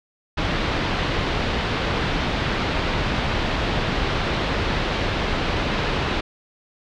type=low-pass noise; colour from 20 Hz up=pink; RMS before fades=-23 dBFS; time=0.37-6.21 s; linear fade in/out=10 ms; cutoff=4000 Hz; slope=24 dB/octave; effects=none